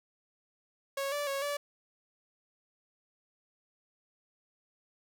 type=tone with pitch steps; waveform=sawtooth; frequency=551 / 581 / 551 / 577 Hz; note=C#5 / D5 / C#5 / D5; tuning=-11 / -19 / -11 / -31 cents; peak=-28 dBFS; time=0.97-1.57 s; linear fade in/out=5 ms; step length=150 ms; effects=none